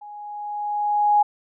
sine tone with level ramp, 830.6 Hz, G#5, in tune, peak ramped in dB -37 to -12 dBFS, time 0.01-1.23 s, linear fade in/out 10 ms, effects none

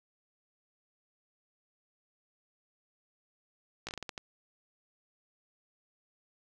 slowing click train, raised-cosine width 0.2 ms, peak -21 dBFS, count 8, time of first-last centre 3.87-4.178 s, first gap 17 ms, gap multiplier 1.31, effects none

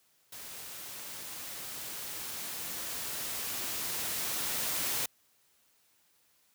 white noise with level ramp, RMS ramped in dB -45 to -32 dBFS, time 0.32-5.06 s, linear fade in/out 5 ms, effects white hiss -69 dBFS RMS until 6.54 s + high-pass 60 Hz 12 dB/octave

